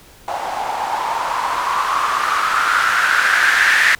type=noise with low-pass filter sweep; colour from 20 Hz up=violet; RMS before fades=-17 dBFS; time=0.28-3.95 s; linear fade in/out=0 ms; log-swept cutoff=760 to 1800 Hz; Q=6.1; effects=pink hiss -45 dBFS RMS until 3.99 s